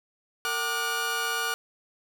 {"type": "tone cluster", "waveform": "sawtooth", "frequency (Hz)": [456.1, 761, 1182, 1443], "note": ["A#4", "F#5", "D6", "F#6"], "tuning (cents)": [-38, 48, 11, -44], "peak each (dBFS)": [-33, -34, -29, -25], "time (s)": [0.45, 1.54], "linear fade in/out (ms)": 0, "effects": []}